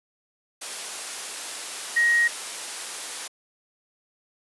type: tone in noise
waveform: sine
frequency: 1884 Hz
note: A#6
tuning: 18 cents sharp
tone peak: -17 dBFS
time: 1.96-2.28 s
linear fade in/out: 10 ms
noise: white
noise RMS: -33 dBFS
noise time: 0.61-3.28 s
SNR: +13 dB
effects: high-pass 400 Hz 12 dB/octave + resampled to 24000 Hz